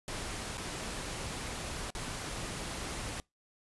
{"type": "noise with dropouts", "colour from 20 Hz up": "pink", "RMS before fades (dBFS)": -39, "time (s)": [0.08, 3.2], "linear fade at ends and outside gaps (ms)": 0, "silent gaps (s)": [[0.572, 0.579], [1.904, 1.95]], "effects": ["noise-tail reverb RT60 0.2 s tail -25 dB re dry", "resampled to 24000 Hz"]}